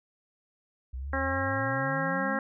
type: exponential sweep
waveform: sine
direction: up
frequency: 61.74 to 220.8 Hz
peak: -33 dBFS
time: 0.93-2.39 s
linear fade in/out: 10 ms
type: harmonic tone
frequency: 269.5 Hz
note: C#4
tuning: 49 cents flat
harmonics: 1 / 2 / 3 / 4 / 5 / 6 / 7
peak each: -35 / -33 / -36 / -36 / -36 / -33 / -37 dBFS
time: 1.13-2.39 s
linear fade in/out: 2 ms
effects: none